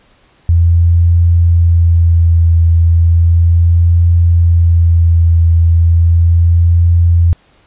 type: tone with vibrato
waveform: sine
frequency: 84.4 Hz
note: E2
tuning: 41 cents sharp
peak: -5 dBFS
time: 0.49-7.33 s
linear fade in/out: 0 ms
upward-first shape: triangle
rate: 0.35 Hz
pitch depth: 23 cents each way
effects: pink hiss -50 dBFS RMS until 7.66 s + resampled to 8000 Hz